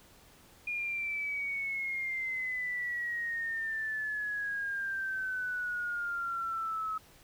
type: exponential sweep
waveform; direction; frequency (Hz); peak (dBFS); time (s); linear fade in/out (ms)
sine; down; 2435 to 1282; -32; 0.67-6.98; 5
effects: pink hiss -59 dBFS RMS until 7.23 s